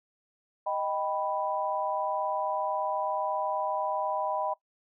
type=chord; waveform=sine; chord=Eb augmented; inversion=none; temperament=equal; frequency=622.3 / 784 / 987.8 Hz; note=Eb5 / G5 / B5; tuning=0 / 0 / 0 cents; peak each=-32 dBFS; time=0.66-4.54 s; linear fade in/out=10 ms; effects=noise-tail reverb RT60 0.1 s tail -19 dB re dry